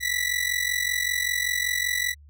sawtooth ring-modulated tone, 1964 Hz, B6, 10 cents flat, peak -17 dBFS, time 0-2.15 s, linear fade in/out 50 ms, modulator 22.6 Hz, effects added 73 Hz sine -47 dBFS peak until 2.29 s

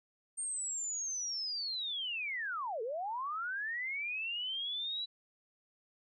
sine linear two-way sweep, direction down then up, 8770 to 424.9 to 3966 Hz, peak -35 dBFS, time 0.37-5.06 s, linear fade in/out 20 ms, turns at 2.82 s, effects none

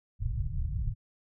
pink low-pass noise, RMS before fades -31 dBFS, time 0.19-0.95 s, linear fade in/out 50 ms, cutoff 140 Hz, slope 48 dB/octave, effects none

